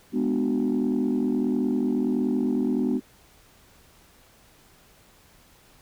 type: chord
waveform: sine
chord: G# half-diminished seventh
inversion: none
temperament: just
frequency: 207.7 / 249.2 / 299 / 373.8 Hz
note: G#3 / B3 / D4 / F#4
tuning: 0 / +16 / +31 / +18 cents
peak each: -27 / -23 / -27 / -29 dBFS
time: 0.12-3.01 s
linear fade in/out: 50 ms
effects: tanh soft clip ceiling -16 dBFS + pink hiss -56 dBFS RMS until 5.81 s